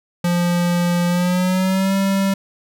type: tone with pitch glide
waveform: square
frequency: 174.61 to 194.86 Hz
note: F3 to G3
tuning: 0 to -10 cents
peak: -16 dBFS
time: 0.24-2.34 s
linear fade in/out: 5 ms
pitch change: +190 cents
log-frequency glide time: 1.07-1.95 s
effects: none